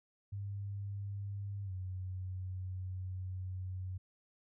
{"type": "tone with pitch glide", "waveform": "sine", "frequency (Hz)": [100, 92.77], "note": ["G2", "F#2"], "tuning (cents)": [35, 5], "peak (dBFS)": -38, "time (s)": [0.32, 3.98], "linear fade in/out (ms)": 10, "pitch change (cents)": -130, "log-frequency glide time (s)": [1.64, 1.72], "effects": []}